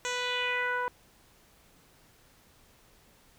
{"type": "tone with low-pass filter sweep", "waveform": "10% pulse", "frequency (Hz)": 494.3, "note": "B4", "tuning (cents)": 1, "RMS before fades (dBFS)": -31, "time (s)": [0.05, 0.88], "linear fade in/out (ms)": 0, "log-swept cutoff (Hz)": [6500, 1100], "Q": 2.6, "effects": ["pink hiss -61 dBFS RMS until 3.38 s"]}